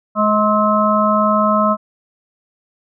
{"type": "harmonic tone with a mistuned harmonic", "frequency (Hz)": 211.2, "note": "G#3", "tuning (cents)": 29, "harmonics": [1, 3, 5, 6], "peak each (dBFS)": [-17, -17, -17, -17], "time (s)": [0.15, 1.77], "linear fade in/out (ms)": 50, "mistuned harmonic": 6, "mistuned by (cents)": 36, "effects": []}